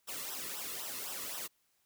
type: noise with flanger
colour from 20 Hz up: white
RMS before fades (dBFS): -41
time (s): 0.07-1.48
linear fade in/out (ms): 20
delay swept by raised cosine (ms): 0.44 to 1.33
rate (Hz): 3.9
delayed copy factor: -0.75
effects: white hiss -75 dBFS RMS until 1.85 s